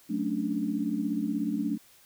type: chord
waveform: sine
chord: D major seventh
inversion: first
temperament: equal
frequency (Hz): 185 / 220 / 277.2 / 293.7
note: F#3 / A3 / C#4 / D4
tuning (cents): 0 / 0 / 0 / 0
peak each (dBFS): -35 / -31 / -34 / -31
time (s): 0.09-1.78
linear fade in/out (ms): 20
effects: white hiss -58 dBFS RMS until 2.05 s